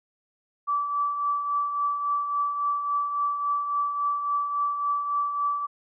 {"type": "tone with tremolo", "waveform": "sine", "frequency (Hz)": 1157, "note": "D6", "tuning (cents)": -26, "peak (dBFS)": -21, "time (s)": [0.67, 5.67], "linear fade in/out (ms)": 20, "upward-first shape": "triangle", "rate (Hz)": 3.6, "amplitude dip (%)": 55, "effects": []}